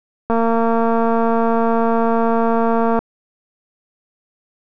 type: click train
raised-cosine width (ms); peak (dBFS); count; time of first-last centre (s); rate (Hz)
1; -5; 617; 0.3-2.99; 229
effects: none